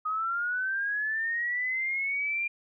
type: linear sweep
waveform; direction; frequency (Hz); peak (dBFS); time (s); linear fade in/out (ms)
sine; up; 1244.5 to 2400; -27; 0.05-2.48; 10
effects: none